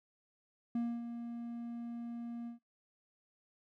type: tone with ADSR envelope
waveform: triangle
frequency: 235.4 Hz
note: A#3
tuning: 17 cents sharp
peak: -29 dBFS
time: 0.75-2.59 s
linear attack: 4 ms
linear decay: 260 ms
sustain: -9 dB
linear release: 120 ms
effects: noise-tail reverb RT60 0.2 s tail -26 dB re dry